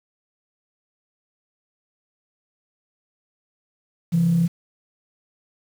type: tone pair together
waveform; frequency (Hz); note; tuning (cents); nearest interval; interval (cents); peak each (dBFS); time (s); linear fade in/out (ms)
sine; 135.7 / 169.49; C#3 / E3; -36 / +48; major third; 384; -26 / -15; 4.12-4.48; 20
effects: tanh soft clip ceiling -10 dBFS + 7-bit